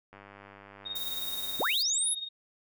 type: click train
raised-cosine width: 0.5 ms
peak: -34 dBFS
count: 150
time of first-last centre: 0.13-1.624 s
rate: 99.7 Hz
type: tone with tremolo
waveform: sine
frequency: 3717 Hz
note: A#7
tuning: 6 cents flat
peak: -31 dBFS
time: 0.85-2.29 s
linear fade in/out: 20 ms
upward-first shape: triangle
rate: 19 Hz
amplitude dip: 75%
type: noise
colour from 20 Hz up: violet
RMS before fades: -38 dBFS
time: 0.95-1.83 s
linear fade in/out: 10 ms
type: linear sweep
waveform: sine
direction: up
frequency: 55 to 11310 Hz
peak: -26 dBFS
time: 1.59-2.15 s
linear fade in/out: 20 ms
effects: none